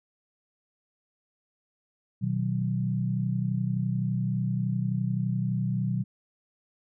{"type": "chord", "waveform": "sine", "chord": "B major", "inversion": "none", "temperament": "equal with one note detuned", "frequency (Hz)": [123.47, 155.56, 186.93], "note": ["B2", "D#3", "F#3"], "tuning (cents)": [0, 0, 18], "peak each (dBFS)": [-28, -32, -29], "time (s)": [2.21, 6.04], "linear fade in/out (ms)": 20, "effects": []}